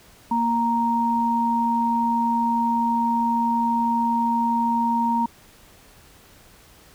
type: tone pair together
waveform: sine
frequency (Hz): 233.1 / 932.3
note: A#3 / A#5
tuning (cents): 0 / 0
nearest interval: 2 octaves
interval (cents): 2400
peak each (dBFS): -23 / -20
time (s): 0.31-5.26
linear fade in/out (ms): 5
effects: pink hiss -51 dBFS RMS until 6.94 s